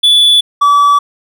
triangle tone pair in turn, 3453 / 1149 Hz, A7 / D6, -33 / -38 cents, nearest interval octave + perfect fifth, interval 1905 cents, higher first, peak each -3 dBFS, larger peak neither, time 0.03-0.41 / 0.61-0.99 s, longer neither, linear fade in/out 10 ms, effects none

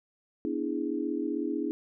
sine chord, E dominant seventh, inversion second, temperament equal, 246.9 / 293.7 / 329.6 / 415.3 Hz, B3 / D4 / E4 / G#4, 0 / 0 / 0 / 0 cents, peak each -36 / -32 / -33 / -36 dBFS, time 0.45-1.71 s, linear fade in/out 0 ms, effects none

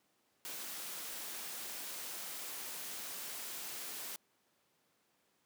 white noise, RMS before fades -44 dBFS, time 0.45-4.16 s, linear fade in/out 0 ms, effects pink hiss -75 dBFS RMS until 5.45 s + high-pass 200 Hz 12 dB/octave

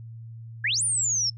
sine exponential two-way sweep, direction up then down, 1595 to 9660 to 5250 Hz, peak -22 dBFS, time 0.64-1.3 s, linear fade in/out 5 ms, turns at 0.83 s, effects noise-tail reverb RT60 0.1 s tail -26 dB re dry + added 114 Hz sine -38 dBFS peak until 1.37 s

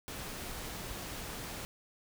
pink noise, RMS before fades -42 dBFS, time 0.08-1.65 s, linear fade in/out 0 ms, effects none

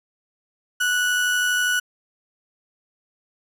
35% pulse tone with amplitude modulation, 1474 Hz, F#6, 7 cents flat, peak -16 dBFS, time 0.8-1.8 s, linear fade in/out 10 ms, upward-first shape sine, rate 92.3 Hz, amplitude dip 25%, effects resampled to 32000 Hz

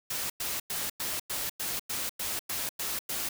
white noise bursts, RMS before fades -33 dBFS, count 11, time 0.1-3.29 s, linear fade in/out 5 ms, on 200 ms, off 99 ms, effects none

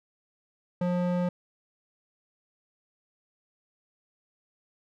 square tone with band-pass filter, 177.8 Hz, F3, 31 cents sharp, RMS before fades -27 dBFS, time 0.81-1.29 s, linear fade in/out 5 ms, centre 390 Hz, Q 0.91, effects none

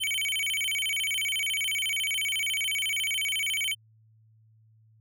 square tone with vibrato, 2637 Hz, E7, in tune, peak -27 dBFS, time 0-3.75 s, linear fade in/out 20 ms, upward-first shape square, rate 14 Hz, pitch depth 270 cents each way, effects added 110 Hz sine -57 dBFS peak until 5 s

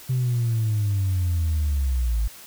sine linear sweep, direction down, 130 to 51.91 Hz, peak -18 dBFS, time 0.09-2.28 s, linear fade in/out 10 ms, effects tanh soft clip ceiling -17 dBFS + white hiss -44 dBFS RMS until 2.46 s

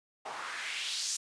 white noise with band-pass filter sweep, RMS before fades -37 dBFS, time 0.25-1.17 s, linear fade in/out 10 ms, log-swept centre 770 to 6800 Hz, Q 2.1, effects resampled to 22050 Hz

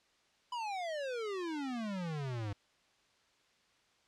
square exponential sweep, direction down, 1003 to 98.4 Hz, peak -37 dBFS, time 0.52-2.53 s, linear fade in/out 5 ms, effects white hiss -70 dBFS RMS until 4.07 s + low-pass 5000 Hz 12 dB/octave

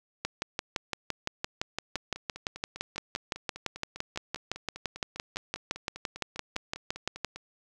two click trains, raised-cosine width 0.2 ms, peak -24 / -13 dBFS, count 28 / 42, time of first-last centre 1.96-7.36 / 0.25-7.247 s, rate 5 / 5.86 Hz, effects none

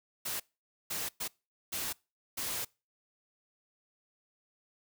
white noise bursts at uneven times, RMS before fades -36 dBFS, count 5, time 0.25-0.4 / 0.9-1.09 / 1.2-1.28 / 1.72-1.93 / 2.37-2.65 s, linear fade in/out 10 ms, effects noise-tail reverb RT60 0.3 s tail -25 dB re dry

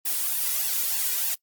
blue noise with flanger, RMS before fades -26 dBFS, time 0.05-1.35 s, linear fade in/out 10 ms, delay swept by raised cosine 1.1 to 2.1 ms, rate 3.3 Hz, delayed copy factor +0.85, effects noise-tail reverb RT60 0.1 s tail -22 dB re dry + Opus 24 kbps

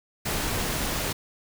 pink noise, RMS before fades -28 dBFS, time 0.25-1.13 s, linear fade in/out 10 ms, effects none

